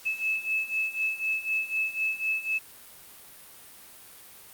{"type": "beating tone pair", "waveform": "sine", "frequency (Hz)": [2603, 2607], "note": ["E7", "E7"], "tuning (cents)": [-22, -20], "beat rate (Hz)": 4, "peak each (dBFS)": [-31, -28], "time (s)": [0.05, 2.59], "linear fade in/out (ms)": 20, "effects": ["white hiss -49 dBFS RMS until 4.53 s", "Opus 48 kbps"]}